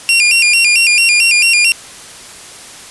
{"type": "tone with vibrato", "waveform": "sawtooth", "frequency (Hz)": 2573, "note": "E7", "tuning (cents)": -43, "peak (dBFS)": -4, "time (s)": [0.09, 1.72], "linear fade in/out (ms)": 0, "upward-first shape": "square", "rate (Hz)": 4.5, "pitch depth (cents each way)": 110, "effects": ["white hiss -33 dBFS RMS until 2.9 s", "resampled to 24000 Hz"]}